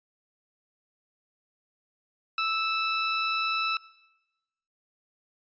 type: tone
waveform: 20% pulse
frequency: 1315 Hz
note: E6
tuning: 5 cents flat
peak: -20 dBFS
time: 2.38-3.77 s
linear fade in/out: 2 ms
effects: noise-tail reverb RT60 1.0 s tail -21 dB re dry + resampled to 16000 Hz